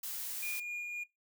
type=noise; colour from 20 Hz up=blue; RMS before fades=-40 dBFS; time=0.03-0.6 s; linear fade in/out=5 ms
type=tone with tremolo; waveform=triangle; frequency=2428 Hz; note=D#7; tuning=43 cents flat; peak=-35 dBFS; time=0.42-1.04 s; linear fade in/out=10 ms; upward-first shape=sine; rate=3.8 Hz; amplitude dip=25%
effects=noise-tail reverb RT60 0.2 s tail -18 dB re dry